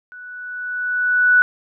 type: tone with level ramp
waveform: sine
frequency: 1480 Hz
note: F#6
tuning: in tune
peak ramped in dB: -35 to -8 dBFS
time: 0.12-1.42 s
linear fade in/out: 0 ms
effects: none